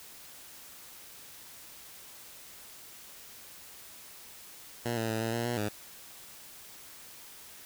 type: tone with pitch steps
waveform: 10% pulse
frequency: 118.4 / 112.8 / 110.8 / 113.7 / 117.2 / 120.3 / 104.9 Hz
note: A#2 / A2 / A2 / A#2 / A#2 / B2 / G#2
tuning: +27 / +44 / +13 / -43 / +10 / -45 / +18 cents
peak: -22 dBFS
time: 4.85-5.69 s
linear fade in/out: 10 ms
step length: 120 ms
effects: white hiss -50 dBFS RMS until 7.65 s